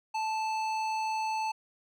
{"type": "tone with hard clipping", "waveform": "sine", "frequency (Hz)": 877, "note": "A5", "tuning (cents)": -6, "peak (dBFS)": -31, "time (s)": [0.14, 1.52], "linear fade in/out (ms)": 10, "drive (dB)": 13, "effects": []}